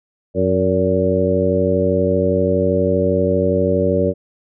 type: harmonic tone with a mistuned harmonic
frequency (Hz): 92.5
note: F#2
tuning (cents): 0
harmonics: 1 / 2 / 3 / 4 / 5 / 6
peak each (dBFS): -22 / -21 / -23 / -22 / -19 / -19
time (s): 0.34-4.14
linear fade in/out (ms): 50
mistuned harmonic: 6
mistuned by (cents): +49
effects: none